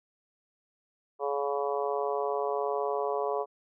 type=harmonic tone; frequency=141.3 Hz; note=C#3; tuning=34 cents sharp; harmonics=3 / 4 / 5 / 6 / 7 / 8; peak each=-31 / -34 / -34 / -41 / -36 / -39 dBFS; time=1.19-3.46 s; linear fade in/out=50 ms; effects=none